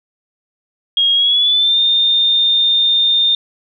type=tone with pitch glide; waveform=sine; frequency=3270 to 3628 Hz; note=G#7 to A#7; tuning=-28 to -48 cents; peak=-10 dBFS; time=0.97-3.35 s; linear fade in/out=2 ms; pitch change=+180 cents; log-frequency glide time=1.14-1.79 s; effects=none